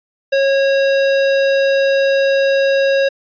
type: tone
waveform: square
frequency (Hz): 547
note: C#5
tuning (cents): -23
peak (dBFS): -12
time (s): 0.32-3.09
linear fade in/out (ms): 10
effects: resampled to 11025 Hz